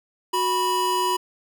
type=tone pair together; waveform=square; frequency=367.5 / 981 Hz; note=F#4 / B5; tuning=-12 / -12 cents; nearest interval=octave + perfect fourth; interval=1700 cents; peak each=-27 / -22 dBFS; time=0.33-1.17 s; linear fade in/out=10 ms; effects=none